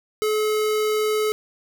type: tone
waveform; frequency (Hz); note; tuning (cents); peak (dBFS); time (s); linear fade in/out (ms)
square; 428.6; A4; -45; -20; 0.22-1.32; 0
effects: none